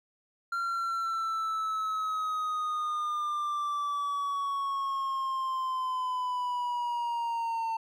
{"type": "linear sweep", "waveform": "triangle", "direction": "down", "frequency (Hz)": [1381, 900], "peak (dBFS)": -27, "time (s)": [0.52, 7.77], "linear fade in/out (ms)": 5, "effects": []}